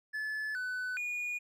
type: tone with pitch steps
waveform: triangle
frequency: 1728 / 1500 / 2445 Hz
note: A6 / F#6 / D#7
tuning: -32 / +23 / -31 cents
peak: -32 dBFS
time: 0.13-1.39 s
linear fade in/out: 20 ms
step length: 420 ms
effects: none